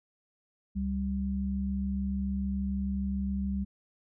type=tone pair together; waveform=sine; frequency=69.4 / 196.29 Hz; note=C#2 / G3; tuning=+3 / +3 cents; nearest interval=octave + tritone; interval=1800 cents; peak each=-33 / -30 dBFS; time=0.75-3.65 s; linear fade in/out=20 ms; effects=none